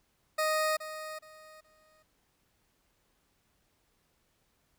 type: tone with echo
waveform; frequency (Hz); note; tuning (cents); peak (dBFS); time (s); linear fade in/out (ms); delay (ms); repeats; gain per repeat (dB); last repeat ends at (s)
20% pulse; 622.3; D#5; 0; -22; 0.38-0.77; 10; 420; 3; -12; 2.03
effects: pink hiss -73 dBFS RMS until 4.78 s